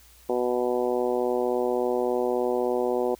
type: harmonic tone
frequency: 123.47 Hz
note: B2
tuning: in tune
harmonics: 2 / 3 / 4 / 5 / 6 / 7 / 8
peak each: -33 / -26 / -27 / -32 / -33 / -36 / -40 dBFS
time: 0.29-3.15 s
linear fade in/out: 5 ms
effects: added 60 Hz sine -55 dBFS peak until 3.19 s + white hiss -55 dBFS RMS until 3.19 s